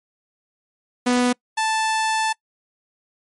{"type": "tone pair in turn", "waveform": "sawtooth", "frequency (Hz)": [246.9, 879.9], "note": ["B3", "A5"], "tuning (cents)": [0, 0], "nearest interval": "octave + minor seventh", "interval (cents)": 2200, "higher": "second", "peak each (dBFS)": [-12, -15], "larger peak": "first", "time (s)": [[1.06, 1.33], [1.57, 2.33]], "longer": "second", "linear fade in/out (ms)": 10, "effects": ["noise-tail reverb RT60 0.1 s tail -25 dB re dry", "MP3 48 kbps"]}